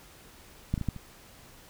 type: clicks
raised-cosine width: 5 ms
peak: -14 / -20 / -20 / -15 / -28 dBFS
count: 5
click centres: 0.74 / 0.778 / 0.813 / 0.887 / 0.963 s
effects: pink hiss -53 dBFS RMS until 1.69 s